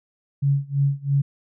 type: tone with tremolo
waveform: sine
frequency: 140 Hz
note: C#3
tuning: 18 cents sharp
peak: -15 dBFS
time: 0.42-1.22 s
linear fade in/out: 10 ms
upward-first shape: sine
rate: 3 Hz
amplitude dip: 95%
effects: none